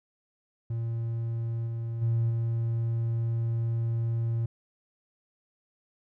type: tone with level steps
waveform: triangle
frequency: 115.3 Hz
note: A#2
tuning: 19 cents flat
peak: -26 / -28 / -20 / -23 dBFS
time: 0.7-4.46 s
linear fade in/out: 5 ms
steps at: 1.66 / 2.01 / 2.29 s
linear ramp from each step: 20 ms
effects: tanh soft clip ceiling -18 dBFS